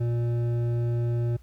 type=tone with hard clipping; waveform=sine; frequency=118.7 Hz; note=A#2; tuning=32 cents sharp; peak=-25 dBFS; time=0-1.37 s; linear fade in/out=10 ms; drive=9 dB; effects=added 60 Hz sine -48 dBFS peak until 1.42 s + pink hiss -65 dBFS RMS until 1.42 s